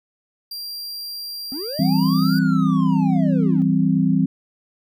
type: tone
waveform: 45% pulse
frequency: 4749 Hz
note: D8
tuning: 18 cents sharp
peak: -28 dBFS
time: 0.51-2.39 s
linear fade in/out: 5 ms
type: linear two-way sweep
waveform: triangle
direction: up then down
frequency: 244.4 to 1500 to 244.4 Hz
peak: -26 dBFS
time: 1.52-3.62 s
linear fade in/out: 0 ms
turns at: 2.39 s
type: chord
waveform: sine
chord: C major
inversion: first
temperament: equal with one note detuned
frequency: 164.81 / 194.64 / 261.6 Hz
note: E3 / G3 / C4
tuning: 0 / -12 / 0 cents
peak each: -19 dBFS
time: 1.79-4.26 s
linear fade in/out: 5 ms
effects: none